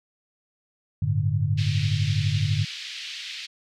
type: chord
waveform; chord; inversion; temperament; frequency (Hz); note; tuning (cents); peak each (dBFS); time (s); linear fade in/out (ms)
sine; G suspended second; none; equal; 98 / 110 / 146.83; G2 / A2 / D3; 0 / 0 / 0; -25; 1.02-2.65; 5
type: band-pass noise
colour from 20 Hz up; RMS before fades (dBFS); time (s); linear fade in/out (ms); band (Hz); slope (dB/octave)
white; -36; 1.57-3.47; 20; 2200 to 4400; 24
effects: none